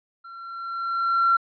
triangle tone with level ramp, 1363 Hz, F6, 43 cents flat, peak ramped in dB -38 to -11 dBFS, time 0.24-1.37 s, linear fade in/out 10 ms, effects tanh soft clip ceiling -13 dBFS + resampled to 11025 Hz

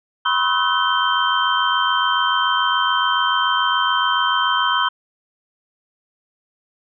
sine tone cluster, 986 / 1073 / 1287 / 1510 / 3126 Hz, B5 / C6 / E6 / F#6 / G7, -3 / +43 / -42 / +35 / -6 cents, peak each -22 dBFS, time 0.25-4.89 s, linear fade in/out 10 ms, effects none

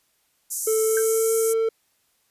pink band-pass noise, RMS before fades -29 dBFS, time 0.5-1.54 s, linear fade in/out 20 ms, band 6300 to 13000 Hz, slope 48 dB/octave
triangle tone with pitch glide, 440 to 449.2 Hz, A4 to A4, 0 to +36 cents, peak -17 dBFS, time 0.67-1.69 s, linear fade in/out 5 ms, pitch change +36 cents, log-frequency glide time 0.83-1.27 s
sine tone with exponential decay, 1568 Hz, G6, in tune, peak -22 dBFS, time 0.97-1.06 s, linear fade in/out 2 ms, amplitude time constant 19 ms
effects white hiss -67 dBFS RMS until 2.3 s + resampled to 32000 Hz

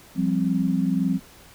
sine chord, F suspended second, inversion none, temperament just, 174.61 / 196.44 / 261.9 Hz, F3 / G3 / C4, 0 / +4 / +2 cents, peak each -24 dBFS, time 0.15-1.2 s, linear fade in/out 50 ms, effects pink hiss -49 dBFS RMS until 1.54 s

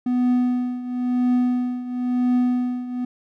triangle tone with tremolo, 248.1 Hz, B3, 8 cents sharp, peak -13 dBFS, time 0.06-3.05 s, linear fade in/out 5 ms, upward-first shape triangle, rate 0.98 Hz, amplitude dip 80%, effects none

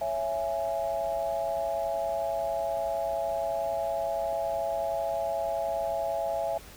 sine chord, C# minor, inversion none, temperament just, 554.4 / 665.2 / 831.5 Hz, C#5 / E5 / G#5, 0 / +16 / +2 cents, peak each -34 / -29 / -34 dBFS, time 0.01-6.58 s, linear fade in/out 5 ms, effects added 60 Hz sine -54 dBFS peak until 6.76 s + pink hiss -49 dBFS RMS until 6.76 s

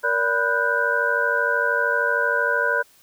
sine tone cluster, 468.1 / 577 / 992 / 1466 / 1559 Hz, A#4 / D5 / B5 / F#6 / G6, +7 / -31 / +7 / -16 / -10 cents, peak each -27 / -26 / -27 / -22 / -24 dBFS, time 0.03-2.83 s, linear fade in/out 20 ms, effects white hiss -55 dBFS RMS until 3.02 s

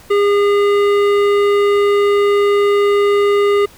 sine tone with hard clipping, 406.7 Hz, G#4, 36 cents flat, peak -12 dBFS, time 0.1-3.66 s, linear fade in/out 10 ms, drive 13 dB, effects pink hiss -43 dBFS RMS until 3.77 s

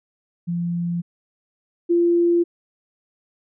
sine tone pair in turn, 172.3 / 344 Hz, F3 / F4, -23 / -26 cents, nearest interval octave, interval 1197 cents, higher second, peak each -21 / -14 dBFS, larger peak second, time 0.47-1.02 / 1.89-2.44 s, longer neither, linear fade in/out 20 ms, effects none

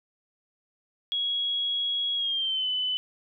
sine tone with pitch glide, 3322 to 3011 Hz, G#7 to F#7, 0 to +30 cents, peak -25 dBFS, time 1.12-2.97 s, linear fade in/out 0 ms, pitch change -170 cents, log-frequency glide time 2.15-2.68 s, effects none

